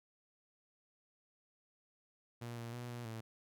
sawtooth tone with pitch steps, 118.7 / 117 / 121.4 / 120.1 / 112.2 Hz, A#2 / A#2 / B2 / B2 / A2, +32 / +7 / -29 / -48 / +34 cents, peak -39 dBFS, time 2.41-3.21 s, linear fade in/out 10 ms, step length 160 ms, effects none

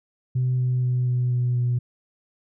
sine tone with pitch steps, 127 / 126.05 / 125.11 / 124.17 / 123.24 / 122.32 Hz, B2 / B2 / B2 / B2 / B2 / B2, +49 / +36 / +23 / +10 / -3 / -16 cents, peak -18 dBFS, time 0.35-1.79 s, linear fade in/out 10 ms, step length 240 ms, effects tanh soft clip ceiling -16 dBFS

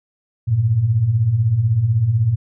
sine beating tone pair, 99.4 / 115.4 Hz, G2 / A#2, +25 / -17 cents, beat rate 16 Hz, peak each -21 / -14 dBFS, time 0.47-2.36 s, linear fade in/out 20 ms, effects none

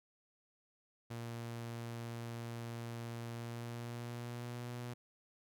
sawtooth tone with pitch glide, 117 to 121.27 Hz, A#2 to B2, +7 to -31 cents, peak -38 dBFS, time 1.1-4.94 s, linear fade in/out 10 ms, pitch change +62 cents, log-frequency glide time 3.28-4.71 s, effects none

